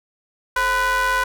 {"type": "ring-modulated tone", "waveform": "square", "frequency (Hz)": 240.4, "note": "B3", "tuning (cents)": -46, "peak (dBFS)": -15, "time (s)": [0.56, 1.24], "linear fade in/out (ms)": 5, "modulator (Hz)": 1250, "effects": []}